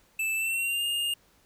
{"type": "tone with pitch glide", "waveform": "square", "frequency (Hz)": [2637, 2826], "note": ["E7", "F7"], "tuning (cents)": [0, 20], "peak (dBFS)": -27, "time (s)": [0.19, 1.14], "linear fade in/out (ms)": 5, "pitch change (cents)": 120, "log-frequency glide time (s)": [0.35, 0.85], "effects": ["pink hiss -63 dBFS RMS until 1.45 s"]}